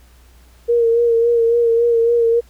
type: tone with vibrato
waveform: sine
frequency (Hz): 466.2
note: A#4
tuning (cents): 0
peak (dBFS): -11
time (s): 0.68-2.41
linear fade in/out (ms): 20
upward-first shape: sine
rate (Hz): 3.6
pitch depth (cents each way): 32
effects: added 60 Hz sine -45 dBFS peak until 2.49 s + pink hiss -53 dBFS RMS until 2.49 s